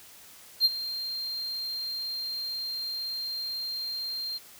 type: tone with ADSR envelope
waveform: triangle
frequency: 4186 Hz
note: C8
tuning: in tune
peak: -15 dBFS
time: 0.6-4.39 s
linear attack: 51 ms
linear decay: 32 ms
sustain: -15 dB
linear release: 27 ms
effects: white hiss -51 dBFS RMS until 4.59 s